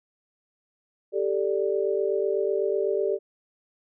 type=chord; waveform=sine; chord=G suspended second; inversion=none; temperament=equal; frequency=392 / 440 / 587.3 Hz; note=G4 / A4 / D5; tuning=0 / 0 / 0 cents; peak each=-25 / -27 / -29 dBFS; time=1.12-3.19 s; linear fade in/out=50 ms; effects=none